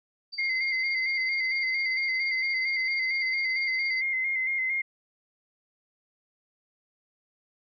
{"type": "tone with tremolo", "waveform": "sine", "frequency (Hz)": 4643, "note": "D8", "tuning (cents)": -21, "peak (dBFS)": -33, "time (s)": [0.32, 4.02], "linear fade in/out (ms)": 20, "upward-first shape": "triangle", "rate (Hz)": 17, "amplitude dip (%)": 70}
{"type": "tone with vibrato", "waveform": "sine", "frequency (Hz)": 2093, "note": "C7", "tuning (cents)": 0, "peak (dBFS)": -25, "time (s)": [0.38, 4.82], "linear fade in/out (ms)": 10, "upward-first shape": "square", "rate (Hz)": 4.4, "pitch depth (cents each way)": 33}
{"effects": []}